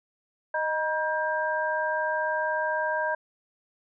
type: tone cluster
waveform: sine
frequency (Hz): 620 / 954 / 1591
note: D#5 / A#5 / G6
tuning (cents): -6 / +40 / +25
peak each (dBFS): -29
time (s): 0.54-3.15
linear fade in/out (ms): 5
effects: none